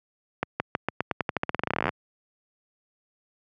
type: accelerating click train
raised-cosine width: 0.5 ms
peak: -9 dBFS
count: 26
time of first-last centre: 0.43-1.892 s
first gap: 170 ms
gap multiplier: 0.89
effects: high-pass 100 Hz 12 dB/octave